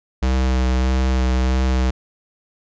square tone with vibrato, 64.1 Hz, C2, 35 cents flat, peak -16 dBFS, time 0.22-1.91 s, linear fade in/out 10 ms, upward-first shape sine, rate 1.6 Hz, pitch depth 17 cents each way, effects resampled to 16000 Hz

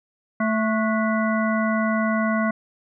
harmonic tone with a mistuned harmonic, 220 Hz, A3, in tune, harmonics 1 / 3 / 5 / 7 / 9, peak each -21 / -26 / -28 / -29 / -31 dBFS, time 0.4-2.51 s, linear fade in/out 5 ms, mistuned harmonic 7, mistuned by -87 cents, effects none

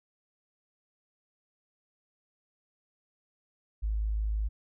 sine tone, 53.1 Hz, G#1, 39 cents sharp, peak -27 dBFS, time 3.82-4.49 s, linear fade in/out 20 ms, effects none

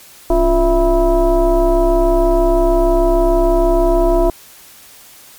sine tone with frequency modulation, 349.2 Hz, F4, in tune, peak -9 dBFS, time 0.3-4.3 s, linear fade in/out 2 ms, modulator 316 Hz, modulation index 1.4, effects white hiss -41 dBFS RMS until 5.38 s + MP3 96 kbps

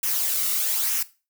blue noise with flanger, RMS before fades -24 dBFS, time 0.03-1.03 s, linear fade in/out 5 ms, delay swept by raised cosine 0.23 to 1.23 ms, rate 1.1 Hz, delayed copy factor -0.5, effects noise-tail reverb RT60 0.3 s tail -17 dB re dry

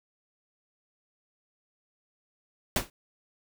pink noise with exponential decay, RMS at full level -22 dBFS, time 2.76-2.9 s, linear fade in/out 2 ms, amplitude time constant 30 ms, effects none

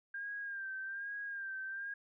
sine tone with vibrato, 1598 Hz, G6, 33 cents sharp, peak -39 dBFS, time 0.14-1.94 s, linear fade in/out 5 ms, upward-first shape sine, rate 1.2 Hz, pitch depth 53 cents each way, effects none

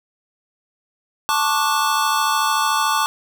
square chord, D major seventh, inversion second, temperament just, 881 / 1101.2 / 1174.7 / 1468.3 Hz, A5 / C#6 / D6 / F#6, +2 / -12 / 0 / -14 cents, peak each -22 / -23 / -22 / -27 dBFS, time 1.29-3.06 s, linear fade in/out 0 ms, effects none

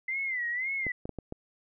sine tone with vibrato, 2032 Hz, B6, 49 cents sharp, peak -29 dBFS, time 0.08-0.92 s, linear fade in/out 5 ms, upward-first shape sine, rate 1.9 Hz, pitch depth 130 cents each way
clicks, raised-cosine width 2 ms, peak -23 dBFS, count 5, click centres 0.867 / 1.055 / 1.093 / 1.187 / 1.324 s
effects none

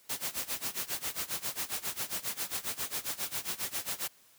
white noise with tremolo, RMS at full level -33 dBFS, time 0.09-4.08 s, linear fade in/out 10 ms, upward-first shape sine, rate 7.4 Hz, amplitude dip 90%, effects white hiss -62 dBFS RMS until 4.38 s + high-pass 60 Hz 12 dB/octave

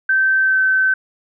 sine tone with pitch glide, 1550 to 1534.9 Hz, G6 to G6, -20 to -37 cents, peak -12 dBFS, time 0.09-0.94 s, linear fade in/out 5 ms, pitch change -17 cents, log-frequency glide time 0.42-0.59 s, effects none

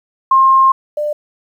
sine tone pair in turn, 1064 / 596.1 Hz, C6 / D5, +29 / +26 cents, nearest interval minor seventh, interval 1003 cents, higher first, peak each -6 / -15 dBFS, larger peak first, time 0.31-0.72 / 0.97-1.13 s, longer first, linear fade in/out 5 ms, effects 8-bit

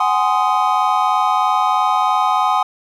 triangle chord, Ab dominant seventh, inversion third, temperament just, 747.5 / 830.6 / 1038.3 / 1245.9 Hz, Gb5 / Ab5 / C6 / Eb6, +17 / 0 / -14 / +2 cents, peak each -17 dBFS, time 0-2.63 s, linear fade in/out 5 ms, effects none

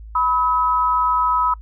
sine tone pair together, 989 / 1281 Hz, B5 / E6, +2 / -50 cents, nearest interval major third, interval 448 cents, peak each -18 dBFS, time 0.15-1.54 s, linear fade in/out 5 ms, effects noise-tail reverb RT60 0.1 s tail -26 dB re dry + added 54 Hz sine -34 dBFS peak until 1.61 s

